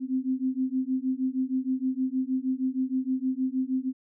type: beating tone pair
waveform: sine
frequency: 256.8 / 263.2 Hz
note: C4 / C4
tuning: -32 / +10 cents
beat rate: 6.4 Hz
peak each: -28 dBFS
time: 0-3.93 s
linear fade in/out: 50 ms
effects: none